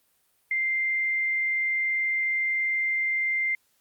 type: tone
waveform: sine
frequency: 2093 Hz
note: C7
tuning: in tune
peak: -23 dBFS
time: 0.51-3.55 s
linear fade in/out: 2 ms
effects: white hiss -68 dBFS RMS until 3.8 s + Opus 32 kbps